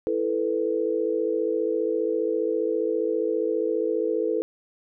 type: chord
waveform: sine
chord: E suspended fourth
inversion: none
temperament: just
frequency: 329.6 / 439.5 / 494.4 Hz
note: E4 / A4 / B4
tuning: 0 / -2 / +2 cents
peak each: -28 / -25 / -27 dBFS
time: 0.07-4.42 s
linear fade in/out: 0 ms
effects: none